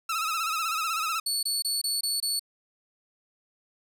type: tone with vibrato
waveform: sawtooth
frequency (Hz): 1300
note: E6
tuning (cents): -24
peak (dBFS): -23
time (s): 0.09-1.2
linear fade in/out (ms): 5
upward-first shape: sine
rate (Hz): 16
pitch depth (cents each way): 74
type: tone bursts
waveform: 25% pulse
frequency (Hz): 4435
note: C#8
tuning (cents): 0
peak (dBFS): -21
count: 6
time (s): 1.26-2.395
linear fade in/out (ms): 5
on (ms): 170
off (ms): 23
effects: none